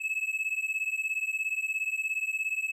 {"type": "beating tone pair", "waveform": "triangle", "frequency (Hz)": [2584, 2601], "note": ["E7", "E7"], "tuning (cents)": [-35, -24], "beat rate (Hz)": 17, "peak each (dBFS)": -30, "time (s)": [0, 2.72], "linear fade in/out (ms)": 20, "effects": ["resampled to 32000 Hz"]}